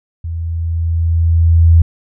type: tone with level ramp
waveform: sine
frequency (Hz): 83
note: E2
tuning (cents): +12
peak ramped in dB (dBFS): -19 to -3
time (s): 0.24-1.82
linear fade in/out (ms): 5
effects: none